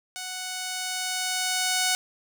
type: tone with level ramp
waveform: 5% pulse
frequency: 740 Hz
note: F#5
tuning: in tune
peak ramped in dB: -22 to -10 dBFS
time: 0.16-1.95 s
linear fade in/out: 0 ms
effects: none